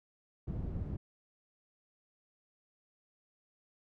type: low-pass noise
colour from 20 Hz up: white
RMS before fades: -38 dBFS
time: 0.47-0.97 s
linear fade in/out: 10 ms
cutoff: 120 Hz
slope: 12 dB/octave
effects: none